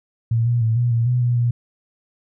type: tone with pitch steps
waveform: sine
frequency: 115 / 119.8 / 112.4 / 121 / 116.2 / 124 / 121.4 / 119.8 Hz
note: A#2 / A#2 / A2 / B2 / A#2 / B2 / B2 / A#2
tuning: -23 / +48 / +37 / -35 / -5 / +7 / -29 / +48 cents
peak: -15 dBFS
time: 0.31-1.51 s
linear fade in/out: 5 ms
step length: 150 ms
effects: none